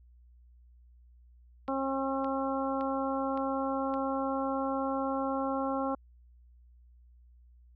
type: harmonic tone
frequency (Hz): 269.6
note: C#4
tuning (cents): -48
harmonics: 1 / 2 / 3 / 4 / 5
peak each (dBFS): -33 / -34 / -36 / -37 / -40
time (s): 1.68-5.95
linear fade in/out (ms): 5
type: click train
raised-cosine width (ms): 0.3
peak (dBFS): -31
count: 5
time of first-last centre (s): 1.68-3.94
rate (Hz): 1.77
effects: added 60 Hz sine -55 dBFS peak until 7.75 s